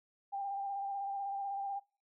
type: tone with vibrato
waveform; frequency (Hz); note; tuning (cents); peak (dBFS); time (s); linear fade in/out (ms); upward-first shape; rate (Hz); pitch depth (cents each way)
sine; 794; G5; +22; -35; 0.32-1.8; 20; square; 16; 20
effects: noise-tail reverb RT60 0.4 s tail -26 dB re dry